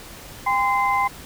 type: tone cluster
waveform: sine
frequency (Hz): 802 / 1029 / 2075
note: G5 / C6 / C7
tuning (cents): +39 / -29 / -15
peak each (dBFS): -22 / -20 / -25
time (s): 0.46-1.08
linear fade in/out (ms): 10
effects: pink hiss -40 dBFS RMS until 1.25 s